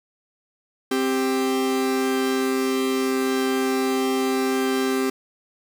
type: tone pair together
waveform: 45% pulse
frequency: 262.6 / 394.1 Hz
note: C4 / G4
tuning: +6 / +9 cents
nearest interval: perfect fifth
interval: 703 cents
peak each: -23 dBFS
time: 0.91-5.1 s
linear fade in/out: 5 ms
effects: none